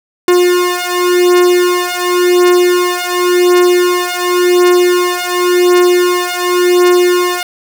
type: beating tone pair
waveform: 45% pulse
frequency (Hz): 356.3 / 357.21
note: F4 / F4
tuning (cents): +35 / +39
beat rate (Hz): 0.91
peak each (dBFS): -11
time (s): 0.28-7.43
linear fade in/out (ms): 2
effects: none